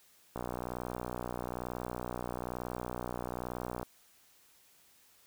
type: click train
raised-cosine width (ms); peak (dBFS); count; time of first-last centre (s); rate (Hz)
1; -23; 213; 0.36-3.83; 61.1
effects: white hiss -64 dBFS RMS until 5.26 s